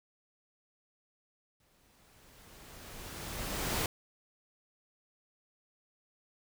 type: noise with exponential growth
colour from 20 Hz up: pink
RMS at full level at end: -31 dBFS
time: 1.6-3.86 s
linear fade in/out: 2 ms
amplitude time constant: 490 ms
effects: none